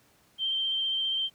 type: tone with vibrato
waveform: sine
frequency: 3138 Hz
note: G7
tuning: 1 cent sharp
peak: -26 dBFS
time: 0.38-1.3 s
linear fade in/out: 50 ms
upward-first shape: sine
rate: 15 Hz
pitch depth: 15 cents each way
effects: pink hiss -63 dBFS RMS until 1.34 s + high-pass 80 Hz 12 dB/octave